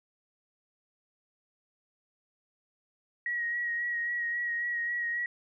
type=tone with vibrato; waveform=sine; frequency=1900 Hz; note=A#6; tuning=33 cents sharp; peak=-29 dBFS; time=3.26-5.26 s; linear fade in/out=2 ms; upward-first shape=sine; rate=3.7 Hz; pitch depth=24 cents each way; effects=none